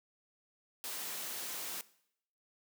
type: noise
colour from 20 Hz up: white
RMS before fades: -41 dBFS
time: 0.84-1.81 s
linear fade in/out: 0 ms
effects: noise-tail reverb RT60 0.7 s tail -19 dB re dry + high-pass 200 Hz 12 dB/octave